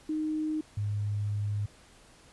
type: tone pair in turn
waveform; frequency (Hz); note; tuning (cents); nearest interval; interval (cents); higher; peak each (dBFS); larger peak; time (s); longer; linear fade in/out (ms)
sine; 309.6 / 103.32; D#4 / G#2; -9 / -8; octave + perfect fifth; 1899; first; -28; neither; 0.09-0.61 / 0.77-1.66; second; 5
effects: pink hiss -57 dBFS RMS until 2.32 s + resampled to 24000 Hz